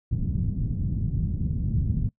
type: low-pass noise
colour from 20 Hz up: white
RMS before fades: -26 dBFS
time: 0.11-2.09 s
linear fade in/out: 5 ms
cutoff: 170 Hz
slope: 24 dB/octave
effects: noise-tail reverb RT60 0.1 s tail -21 dB re dry